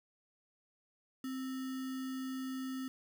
sine tone with sample-and-hold, 261.6 Hz, C4, in tune, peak -37 dBFS, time 1.24-2.88 s, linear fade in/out 2 ms, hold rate 1575 Hz, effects none

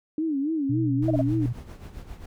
sine tone with vibrato, 297.2 Hz, D4, 21 cents sharp, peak -23 dBFS, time 0.18-1.46 s, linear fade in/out 2 ms, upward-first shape sine, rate 3.6 Hz, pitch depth 160 cents each way
sine tone with pitch glide, 123.47 to 120.02 Hz, B2 to B2, 0 to -49 cents, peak -24 dBFS, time 0.69-1.53 s, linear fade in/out 10 ms, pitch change -49 cents, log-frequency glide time 0.94-1.34 s
brown noise with tremolo, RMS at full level -37 dBFS, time 1.02-2.26 s, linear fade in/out 5 ms, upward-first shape sine, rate 7.5 Hz, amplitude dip 65%
sine tone bursts, 634 Hz, D#5, 32 cents sharp, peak -22 dBFS, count 3, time 1.08-1.214 s, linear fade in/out 5 ms, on 26 ms, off 28 ms
effects none

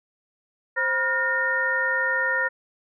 sine tone cluster, 524 / 966 / 1423 / 1834 Hz, C5 / B5 / F6 / A#6, +2 / -39 / +32 / -29 cents, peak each -30 / -31 / -26 / -23 dBFS, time 0.76-2.49 s, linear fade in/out 20 ms, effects none

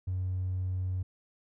triangle tone, 92.5 Hz, F#2, in tune, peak -26 dBFS, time 0.07-1.03 s, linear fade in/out 10 ms, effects tanh soft clip ceiling -26 dBFS

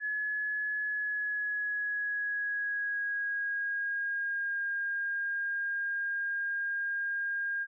sine tone with pitch glide, 1700 to 1614.8 Hz, G#6 to G#6, +40 to -49 cents, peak -30 dBFS, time 0-7.67 s, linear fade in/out 50 ms, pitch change -89 cents, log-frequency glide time 0.81-4.61 s, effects none

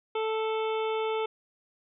harmonic tone, 440 Hz, A4, in tune, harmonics 1 / 2 / 3 / 5 / 6 / 7 / 8, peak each -28 / -34 / -38 / -42 / -44 / -45 / -46 dBFS, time 0.15-1.26 s, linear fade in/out 5 ms, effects none

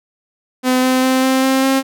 sawtooth tone with pitch steps, 254.9 / 257.4 / 260 / 262.5 / 265.1 / 267.7 Hz, C4 / C4 / C4 / C4 / C4 / C4, -45 / -28 / -11 / +6 / +23 / +40 cents, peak -8 dBFS, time 0.63-1.83 s, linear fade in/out 50 ms, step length 200 ms, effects none

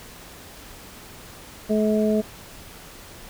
harmonic tone, 214.3 Hz, A3, 45 cents flat, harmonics 1 / 2 / 3, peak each -20 / -23 / -25 dBFS, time 1.69-2.22 s, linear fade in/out 20 ms, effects pink hiss -43 dBFS RMS until 3.29 s

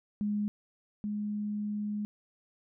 sine tone pair in turn, 207.7 / 208.6 Hz, G#3 / G#3, 0 / +8 cents, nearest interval unison, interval 8 cents, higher second, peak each -28 / -31 dBFS, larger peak first, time 0.21-0.48 / 1.04-2.05 s, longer second, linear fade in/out 0 ms, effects none

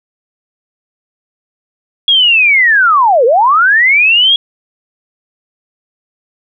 sine linear two-way sweep, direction down then up, 3345 to 440 to 3345 Hz, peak -5 dBFS, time 2.08-4.36 s, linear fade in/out 2 ms, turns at 3.25 s, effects none

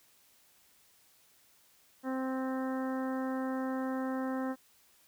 harmonic tone, 261.6 Hz, C4, in tune, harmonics 1 / 2 / 3 / 4 / 5 / 6 / 7, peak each -33 / -39 / -43 / -45 / -47 / -49 / -50 dBFS, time 2.03-4.56 s, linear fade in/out 50 ms, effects white hiss -65 dBFS RMS until 5.07 s

